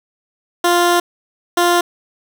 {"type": "tone pair in turn", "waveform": "15% pulse", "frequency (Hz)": [349.2, 349.2], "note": ["F4", "F4"], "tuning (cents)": [0, 0], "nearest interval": "unison", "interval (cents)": 0, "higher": "neither", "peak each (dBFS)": -5, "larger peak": "neither", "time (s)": [[0.64, 1], [1.57, 1.81]], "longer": "first", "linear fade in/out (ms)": 5, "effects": []}